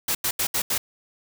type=noise bursts at uneven times; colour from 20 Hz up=white; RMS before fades=-24 dBFS; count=5; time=0.08-0.15 / 0.24-0.31 / 0.39-0.47 / 0.54-0.62 / 0.7-0.78 s; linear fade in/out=5 ms; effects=none